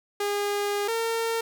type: tone pair in turn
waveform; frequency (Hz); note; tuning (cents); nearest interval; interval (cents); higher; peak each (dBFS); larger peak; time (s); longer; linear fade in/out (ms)
sawtooth; 408.2 / 456.3; G#4 / A#4; -30 / -37; major second; 193; second; -21; neither; 0.2-0.88 / 0.88-1.41; first; 5
effects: none